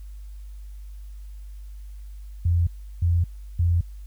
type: tone bursts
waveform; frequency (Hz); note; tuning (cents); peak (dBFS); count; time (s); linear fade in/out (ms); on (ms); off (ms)
sine; 85.9; F2; -28; -17; 3; 2.45-3.81; 5; 220; 350
effects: added 50 Hz sine -36 dBFS peak until 4.06 s + white hiss -62 dBFS RMS until 4.06 s

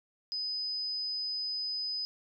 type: tone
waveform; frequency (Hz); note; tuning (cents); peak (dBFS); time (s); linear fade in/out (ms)
sine; 5010; D#8; +11; -32; 0.32-2.05; 0
effects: none

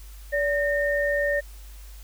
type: tone pair together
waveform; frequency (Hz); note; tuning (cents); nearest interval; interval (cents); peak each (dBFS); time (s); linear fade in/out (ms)
sine; 576 / 1828.7; D5 / A#6; -34 / -34; octave + minor sixth; 2000; -23 / -25; 0.32-1.41; 20
effects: added 50 Hz sine -40 dBFS peak until 2.03 s + white hiss -52 dBFS RMS until 2.03 s

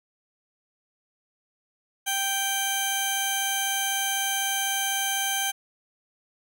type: tone pair together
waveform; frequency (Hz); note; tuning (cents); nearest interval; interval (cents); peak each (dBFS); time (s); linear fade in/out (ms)
15% pulse; 784 / 3136; G5 / G7; 0 / 0; 2 octaves; 2400; -21; 2.06-5.52; 20
effects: none

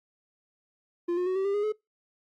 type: tone with pitch steps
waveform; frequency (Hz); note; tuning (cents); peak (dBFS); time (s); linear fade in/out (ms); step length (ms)
triangle; 346.9 / 359.1 / 371.8 / 384.9 / 398.5 / 412.5 / 427.1; F4 / F4 / F#4 / G4 / G4 / G#4 / G#4; -12 / +48 / +8 / -32 / +28 / -12 / +48; -23; 1.08-1.724; 10; 92
effects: noise-tail reverb RT60 0.2 s tail -24 dB re dry + Opus 32 kbps

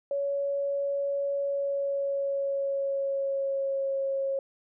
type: tone with pitch glide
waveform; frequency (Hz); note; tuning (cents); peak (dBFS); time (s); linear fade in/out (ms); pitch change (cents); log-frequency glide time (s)
sine; 561 to 544.4; C#5 to C#5; +21 to -31; -26; 0.11-4.39; 2; -52; 1.39-3.97
effects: none

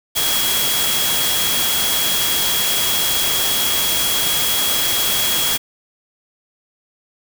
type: tone in noise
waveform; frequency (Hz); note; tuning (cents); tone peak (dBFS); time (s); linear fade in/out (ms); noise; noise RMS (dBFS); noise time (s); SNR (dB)
sine; 3313; G#7; -5; -21; 0.15-5.58; 20; white; -19; 0.15-5.58; -5
effects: none

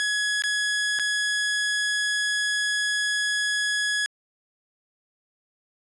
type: tone with dropouts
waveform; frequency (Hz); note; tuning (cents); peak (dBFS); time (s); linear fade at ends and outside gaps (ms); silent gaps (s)
sawtooth; 1681; G#6; +20; -19; 0-4.06; 0; 0.421-0.438 / 0.989-0.996
effects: resampled to 24000 Hz

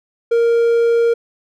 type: tone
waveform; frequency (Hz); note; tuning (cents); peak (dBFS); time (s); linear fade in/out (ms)
triangle; 466.2; A#4; 0; -9; 0.31-1.14; 10
effects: none

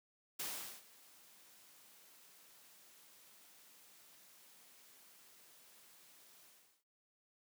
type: noise with ADSR envelope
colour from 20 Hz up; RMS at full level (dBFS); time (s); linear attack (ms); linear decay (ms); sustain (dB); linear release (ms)
white; -41; 0.39-6.84; 8; 420; -22; 390
effects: noise-tail reverb RT60 0.5 s tail -26 dB re dry + high-pass 150 Hz 12 dB/octave

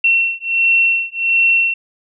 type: beating tone pair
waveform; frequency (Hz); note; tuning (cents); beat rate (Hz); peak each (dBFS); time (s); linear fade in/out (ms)
sine; 2714 / 2715.4; E7 / F7; +50 / -49; 1.4; -15; 0.04-1.74; 5
effects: none

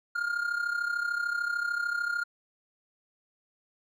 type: tone with amplitude modulation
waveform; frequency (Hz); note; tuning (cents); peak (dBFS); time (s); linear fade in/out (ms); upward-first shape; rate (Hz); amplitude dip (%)
triangle; 1411; F6; +17; -23; 0.15-2.24; 10; sine; 33.4; 70
effects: none

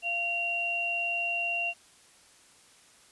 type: tone pair together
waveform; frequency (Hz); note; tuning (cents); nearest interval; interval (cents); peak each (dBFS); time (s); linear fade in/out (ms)
sine; 691 / 2758; F5 / F7; -19 / -22; 2 octaves; 2397; -36 / -28; 0.02-1.74; 50
effects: white hiss -58 dBFS RMS until 3.11 s + resampled to 24000 Hz

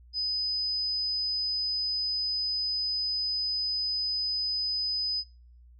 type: tone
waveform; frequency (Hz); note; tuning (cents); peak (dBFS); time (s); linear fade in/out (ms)
sine; 5010; D#8; +11; -27; 0.13-5.24; 50
effects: noise-tail reverb RT60 0.5 s tail -25 dB re dry + added 60 Hz sine -51 dBFS peak until 5.79 s

